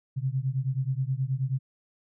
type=beating tone pair; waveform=sine; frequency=128.2 / 137.6 Hz; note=C3 / C#3; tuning=-35 / -12 cents; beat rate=9.4 Hz; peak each=-28 / -29 dBFS; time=0.16-1.59 s; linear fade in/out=20 ms; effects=none